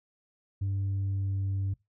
sine tone with pitch glide, 98 to 97.32 Hz, G2 to G2, 0 to -12 cents, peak -25 dBFS, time 0.61-1.74 s, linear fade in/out 10 ms, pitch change -12 cents, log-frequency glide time 0.83-1.43 s, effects noise-tail reverb RT60 0.2 s tail -22 dB re dry + tanh soft clip ceiling -26 dBFS

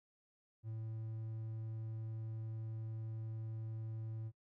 triangle tone, 111.1 Hz, A2, 17 cents sharp, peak -39 dBFS, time 0.63-4.32 s, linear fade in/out 50 ms, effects noise-tail reverb RT60 0.1 s tail -26 dB re dry

